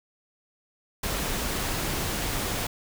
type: noise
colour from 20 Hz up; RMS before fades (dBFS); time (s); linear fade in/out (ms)
pink; -29; 1.03-2.67; 5
effects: none